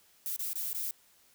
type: noise with dropouts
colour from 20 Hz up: violet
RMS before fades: -35 dBFS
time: 0.26-0.91 s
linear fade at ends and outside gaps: 1 ms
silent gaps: 0.363-0.392 / 0.532-0.556 / 0.731-0.747 s
effects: white hiss -64 dBFS RMS until 1.34 s